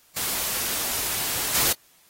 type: noise with level steps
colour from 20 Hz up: white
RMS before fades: -27 / -21 dBFS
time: 0.16-1.73 s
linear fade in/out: 10 ms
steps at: 1.54 s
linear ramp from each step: 10 ms
effects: white hiss -58 dBFS RMS until 2.09 s + AAC 48 kbps